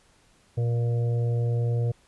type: harmonic tone with a mistuned harmonic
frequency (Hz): 118.2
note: A#2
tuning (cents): +24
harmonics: 1 / 3 / 4 / 5 / 6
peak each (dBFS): -22 / -43 / -34 / -43 / -46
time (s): 0.57-1.92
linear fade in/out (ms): 10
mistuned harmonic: 6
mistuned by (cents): -18
effects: pink hiss -61 dBFS RMS until 2.07 s + resampled to 24000 Hz